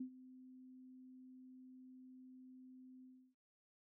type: tone with ADSR envelope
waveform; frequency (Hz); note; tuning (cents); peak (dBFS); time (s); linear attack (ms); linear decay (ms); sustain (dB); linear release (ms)
sine; 256.7; C4; -33; -40; 0-3.35; 7; 86; -16; 320
effects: none